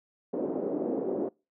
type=band-pass noise; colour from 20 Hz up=white; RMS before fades=-31 dBFS; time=0.33-1.29 s; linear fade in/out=5 ms; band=240 to 480 Hz; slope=24 dB/octave; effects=noise-tail reverb RT60 0.3 s tail -26 dB re dry